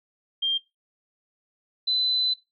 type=tone pair in turn; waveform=sine; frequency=3190 / 4019 Hz; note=G7 / B7; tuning=+30 / +30 cents; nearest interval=major third; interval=400 cents; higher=second; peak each=-21 dBFS; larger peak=neither; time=0.42-0.58 / 1.87-2.34 s; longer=second; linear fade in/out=10 ms; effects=noise-tail reverb RT60 0.2 s tail -17 dB re dry